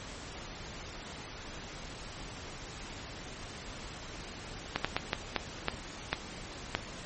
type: slowing click train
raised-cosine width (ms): 0.3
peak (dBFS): -11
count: 8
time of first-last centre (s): 4.76-6.75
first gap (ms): 86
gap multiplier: 1.39
effects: pink hiss -44 dBFS RMS until 7.05 s + MP3 32 kbps